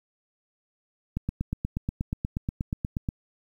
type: click train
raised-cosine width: 5 ms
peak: -15 dBFS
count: 17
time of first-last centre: 1.17-3.088 s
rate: 8.34 Hz
effects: 9-bit